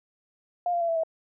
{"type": "tone with pitch steps", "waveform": "sine", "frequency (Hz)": [706, 691.1, 676.5, 662.2, 648.2], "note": ["F5", "F5", "E5", "E5", "E5"], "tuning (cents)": [19, -18, 45, 8, -29], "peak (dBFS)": -23, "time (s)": [0.66, 1.035], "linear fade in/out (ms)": 2, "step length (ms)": 75, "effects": []}